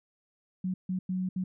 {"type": "tone bursts at uneven times", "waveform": "sine", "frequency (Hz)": 185, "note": "F#3", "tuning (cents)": 0, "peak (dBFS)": -28, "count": 4, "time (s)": [[0.64, 0.74], [0.89, 0.99], [1.09, 1.29], [1.36, 1.44]], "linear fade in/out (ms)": 5, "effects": []}